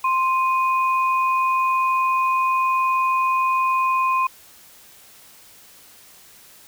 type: tone pair together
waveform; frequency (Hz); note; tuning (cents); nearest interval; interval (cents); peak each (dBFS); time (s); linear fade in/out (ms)
sine; 1046.5 / 2485; C6 / D#7; 0 / -3; octave + minor third; 1497; -17 / -27; 0.04-4.27; 5
effects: white hiss -48 dBFS RMS until 6.67 s